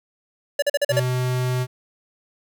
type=tone bursts; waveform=square; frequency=575 Hz; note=D5; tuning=37 cents flat; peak=-17 dBFS; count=6; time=0.59-0.998 s; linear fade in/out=5 ms; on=33 ms; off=42 ms
type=tone; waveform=square; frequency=126.4 Hz; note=B2; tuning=41 cents sharp; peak=-21 dBFS; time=0.89-1.67 s; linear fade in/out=50 ms
effects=none